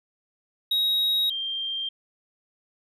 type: tone pair in turn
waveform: triangle / sine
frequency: 3796 / 3177 Hz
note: A#7 / G7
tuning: +31 / +23 cents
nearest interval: minor third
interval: 308 cents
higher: first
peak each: -19 / -27 dBFS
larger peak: first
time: 0.71-1.3 / 1.3-1.89 s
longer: neither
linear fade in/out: 5 ms
effects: none